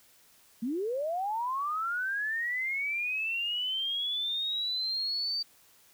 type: linear sweep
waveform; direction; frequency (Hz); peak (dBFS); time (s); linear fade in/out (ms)
sine; up; 214.2 to 4640; -29; 0.62-5.43; 10
effects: white hiss -61 dBFS RMS until 5.93 s